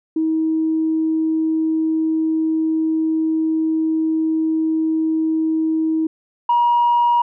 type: tone pair in turn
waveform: sine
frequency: 318.7 / 955 Hz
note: D#4 / A#5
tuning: +42 / +42 cents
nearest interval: octave + perfect fifth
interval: 1900 cents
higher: second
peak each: -15 / -11 dBFS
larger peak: second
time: 0.16-6.07 / 6.49-7.22 s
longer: first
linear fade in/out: 5 ms
effects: tanh soft clip ceiling -9 dBFS